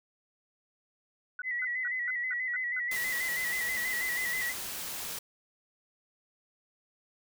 sine tone bursts, 1482 Hz, F#6, 2 cents sharp, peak -34 dBFS, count 7, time 1.39-2.793 s, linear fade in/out 2 ms, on 29 ms, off 200 ms
sine tone with vibrato, 1977 Hz, B6, 1 cent sharp, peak -30 dBFS, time 1.43-4.54 s, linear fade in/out 50 ms, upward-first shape square, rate 6.2 Hz, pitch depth 44 cents each way
white noise, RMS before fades -38 dBFS, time 2.91-5.19 s, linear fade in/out 5 ms
effects none

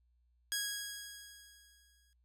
10% pulse tone with exponential decay, 1652 Hz, G#6, 10 cents flat, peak -24 dBFS, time 0.52-2.13 s, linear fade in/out 0 ms, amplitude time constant 350 ms, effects noise-tail reverb RT60 0.1 s tail -22 dB re dry + added 60 Hz sine -69 dBFS peak until 2.24 s

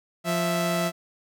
sawtooth tone pair together, 174.61 / 659.2 Hz, F3 / E5, 0 / 0 cents, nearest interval octave + major seventh, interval 2300 cents, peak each -22 dBFS, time 0.24-0.92 s, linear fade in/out 50 ms, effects none

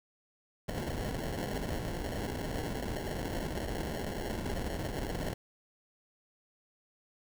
pink noise with sample-and-hold, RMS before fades -36 dBFS, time 0.68-5.34 s, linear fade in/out 10 ms, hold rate 1225 Hz, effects none

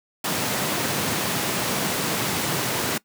pink high-pass noise, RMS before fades -25 dBFS, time 0.24-2.98 s, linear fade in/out 5 ms, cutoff 120 Hz, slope 24 dB/octave, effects noise-tail reverb RT60 0.1 s tail -21 dB re dry

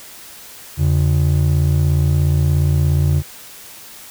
triangle ring-modulated tone, 112.8 Hz, A2, 44 cents sharp, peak -7 dBFS, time 0.77-3.23 s, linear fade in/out 50 ms, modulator 28.5 Hz, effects white hiss -38 dBFS RMS until 4.1 s

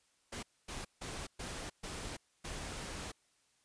pink noise bursts at uneven times, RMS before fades -43 dBFS, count 6, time 0.32-0.43 / 0.68-0.85 / 1.01-1.27 / 1.39-1.7 / 1.83-2.17 / 2.44-3.12 s, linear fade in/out 10 ms, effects white hiss -73 dBFS RMS until 3.64 s + resampled to 22050 Hz

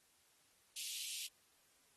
pink high-pass noise, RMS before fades -45 dBFS, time 0.76-1.27 s, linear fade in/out 5 ms, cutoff 2600 Hz, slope 48 dB/octave, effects white hiss -72 dBFS RMS until 1.96 s + AAC 32 kbps

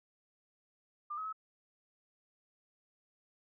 sine tone with pitch steps, 1196 / 1276 / 1291 Hz, D6 / D#6 / E6, +31 / +43 / -37 cents, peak -37 dBFS, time 1.1-1.328 s, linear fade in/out 10 ms, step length 76 ms, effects none

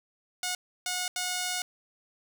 5% pulse tone bursts at uneven times, 726 Hz, F#5, 33 cents flat, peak -18 dBFS, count 3, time 0.43-0.55 / 0.86-1.08 / 1.16-1.62 s, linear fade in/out 2 ms, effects none

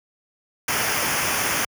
pink noise with comb filter, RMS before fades -23 dBFS, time 0.68-1.65 s, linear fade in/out 5 ms, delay 0.25 ms, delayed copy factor -0.7, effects high-pass 80 Hz 12 dB/octave

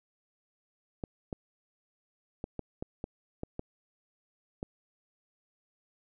clicks, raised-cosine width 2 ms, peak -22 dBFS, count 9, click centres 1.038 / 1.328 / 2.441 / 2.593 / 2.825 / 3.041 / 3.434 / 3.594 / 4.629 s, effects none

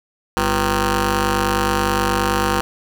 10% pulse ring-modulated tone, 146.83 Hz, D3, in tune, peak -5 dBFS, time 0.37-2.61 s, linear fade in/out 0 ms, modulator 636 Hz, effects none

